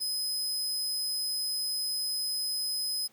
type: tone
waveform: sawtooth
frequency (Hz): 5050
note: D#8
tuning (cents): +25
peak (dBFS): -27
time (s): 0-3.08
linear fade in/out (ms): 20
effects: pink hiss -63 dBFS RMS until 3.12 s + high-pass 150 Hz 12 dB/octave